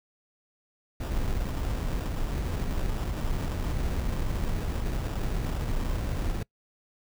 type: noise with sample-and-hold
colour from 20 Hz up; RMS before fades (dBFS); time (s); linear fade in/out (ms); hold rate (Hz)
brown; -29; 1-6.43; 5; 2100
effects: noise-tail reverb RT60 0.1 s tail -24 dB re dry

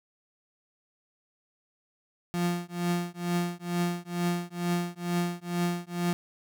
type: tone with tremolo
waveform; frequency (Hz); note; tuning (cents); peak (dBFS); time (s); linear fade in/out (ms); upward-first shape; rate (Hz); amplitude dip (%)
35% pulse; 174.61; F3; 0; -22; 2.34-6.13; 0; triangle; 2.2; 100
effects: none

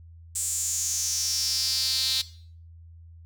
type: tone with high-pass filter sweep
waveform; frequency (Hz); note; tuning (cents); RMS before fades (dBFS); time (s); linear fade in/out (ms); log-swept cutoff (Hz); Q
sawtooth; 261.6; C4; 0; -27; 0.35-2.22; 10; 7900 to 4000; 5.5
effects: noise-tail reverb RT60 0.5 s tail -17 dB re dry + added 83 Hz sine -45 dBFS peak until 3.25 s

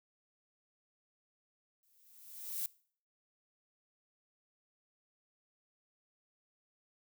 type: noise with exponential growth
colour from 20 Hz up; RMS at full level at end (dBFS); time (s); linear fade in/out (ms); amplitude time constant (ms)
violet; -35; 1.83-2.66; 1; 180
effects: noise-tail reverb RT60 0.5 s tail -22 dB re dry

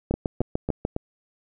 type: two click trains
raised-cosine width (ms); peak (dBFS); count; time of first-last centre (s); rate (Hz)
2; -10 / -12; 6 / 4; 0.11-0.851 / 0.14-0.964; 6.75 / 3.64
effects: none

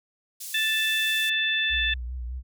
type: band-pass noise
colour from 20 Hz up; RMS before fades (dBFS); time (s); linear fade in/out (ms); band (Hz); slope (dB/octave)
white; -37; 0.4-1.3; 10; 5200 to 15000; 12
type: harmonic tone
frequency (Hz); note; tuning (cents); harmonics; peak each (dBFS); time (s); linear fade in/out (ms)
880; A5; 0; 2 / 3 / 4; -26 / -28 / -26; 0.54-1.94; 5
type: tone with vibrato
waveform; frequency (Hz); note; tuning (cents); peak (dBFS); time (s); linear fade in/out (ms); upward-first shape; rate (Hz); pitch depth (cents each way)
sine; 61.74; B1; 0; -30; 1.69-2.43; 50; triangle; 4.9; 80
effects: none

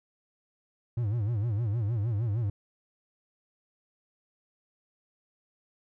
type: tone with vibrato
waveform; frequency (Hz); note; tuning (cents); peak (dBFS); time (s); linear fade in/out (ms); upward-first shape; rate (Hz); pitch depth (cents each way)
triangle; 110; A2; 0; -24; 0.97-2.5; 5; sine; 6.5; 180
effects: none

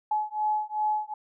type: beating tone pair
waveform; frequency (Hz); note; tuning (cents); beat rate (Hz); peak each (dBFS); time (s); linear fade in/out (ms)
sine; 850 / 852.6; G#5 / G#5; +40 / +45; 2.6; -28; 0.11-1.14; 5
effects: none

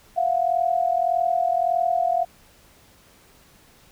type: tone pair together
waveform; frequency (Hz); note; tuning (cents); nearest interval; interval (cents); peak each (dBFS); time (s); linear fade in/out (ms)
sine; 683 / 724.7; F5 / F#5; -39 / -36; minor second; 103; -21 / -22; 0.16-2.25; 20
effects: pink hiss -54 dBFS RMS until 3.91 s

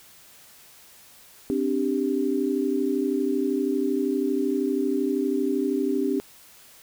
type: chord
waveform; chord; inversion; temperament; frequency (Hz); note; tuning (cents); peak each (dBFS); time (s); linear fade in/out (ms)
sine; C suspended second; none; just; 261.6 / 294.3 / 392.4; C4 / D4 / G4; 0 / +4 / +2; -26; 1.5-6.2; 0
effects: white hiss -51 dBFS RMS until 6.82 s

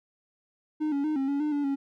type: tone with pitch steps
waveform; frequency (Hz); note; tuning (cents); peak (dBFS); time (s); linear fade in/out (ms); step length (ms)
triangle; 306.6 / 281.1 / 307.4 / 270 / 282 / 301.1 / 288.1 / 276.4; D#4 / C#4 / D#4 / C#4 / C#4 / D4 / D4 / C#4; -25 / +24 / -21 / -45 / +30 / +43 / -33 / -5; -23; 0.8-1.76; 20; 120
effects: none

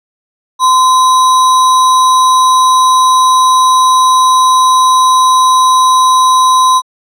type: tone with sample-and-hold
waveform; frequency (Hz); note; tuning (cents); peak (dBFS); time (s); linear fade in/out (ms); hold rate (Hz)
sine; 1030; C6; -28; -4; 0.59-6.82; 50; 4900
effects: low-pass 9000 Hz 12 dB/octave

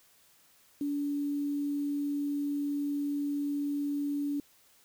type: tone with quantisation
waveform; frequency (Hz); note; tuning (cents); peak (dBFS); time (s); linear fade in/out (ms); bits
sine; 287.7; D4; -36; -29; 0.81-4.4; 2; 9
effects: white hiss -63 dBFS RMS until 4.84 s

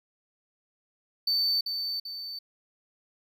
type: tone with echo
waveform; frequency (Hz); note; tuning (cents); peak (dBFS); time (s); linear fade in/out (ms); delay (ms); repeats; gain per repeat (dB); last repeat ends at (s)
triangle; 4544; C#8; +42; -22; 1.27-1.61; 5; 390; 2; -6; 2.39
effects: none

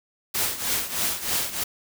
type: noise with tremolo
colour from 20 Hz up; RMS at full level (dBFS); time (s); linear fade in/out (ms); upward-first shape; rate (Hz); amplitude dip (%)
white; -23; 0.34-1.64; 10; triangle; 3.2; 80
effects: none

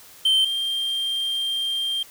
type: tone pair in turn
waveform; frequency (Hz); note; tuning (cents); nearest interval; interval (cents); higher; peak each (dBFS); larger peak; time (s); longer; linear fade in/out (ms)
triangle; 3117 / 3181; G7 / G7; -11 / +25; unison; 36; second; -14 / -21; first; 0.25-0.45 / 0.45-2.03; second; 5
effects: white hiss -47 dBFS RMS until 2.1 s

